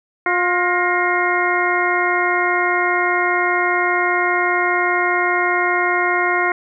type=harmonic tone with a mistuned harmonic; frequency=355 Hz; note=F4; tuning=28 cents sharp; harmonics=1 / 2 / 3 / 4 / 5 / 6; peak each=-22 / -22 / -22 / -22 / -22 / -22 dBFS; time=0.26-6.52 s; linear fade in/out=2 ms; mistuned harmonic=5; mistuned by=+83 cents; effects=none